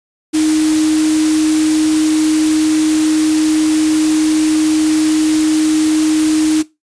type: tone in noise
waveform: sine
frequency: 311.1 Hz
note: D#4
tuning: in tune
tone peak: -10 dBFS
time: 0.33-6.63 s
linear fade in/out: 20 ms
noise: white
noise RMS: -22 dBFS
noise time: 0.33-6.63 s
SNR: +9 dB
effects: noise-tail reverb RT60 0.2 s tail -18 dB re dry + resampled to 22050 Hz